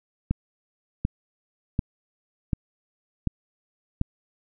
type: click train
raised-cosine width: 5 ms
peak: -10 dBFS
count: 6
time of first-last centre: 0.31-4.014 s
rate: 1.35 Hz
effects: none